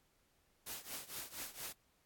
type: noise with tremolo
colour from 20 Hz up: white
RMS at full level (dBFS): -43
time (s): 0.66-1.73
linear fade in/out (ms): 10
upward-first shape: triangle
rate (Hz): 4.3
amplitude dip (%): 90
effects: pink hiss -75 dBFS RMS until 2.05 s + AAC 64 kbps